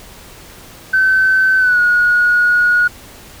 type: tone with pitch glide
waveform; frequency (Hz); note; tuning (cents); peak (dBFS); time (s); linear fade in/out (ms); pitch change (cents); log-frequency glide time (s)
sine; 1532 to 1449.4; G6 to F#6; -40 to -36; -8; 0.93-2.88; 10; -96; 1.58-1.8
effects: tanh soft clip ceiling -4 dBFS + pink hiss -38 dBFS RMS until 3.4 s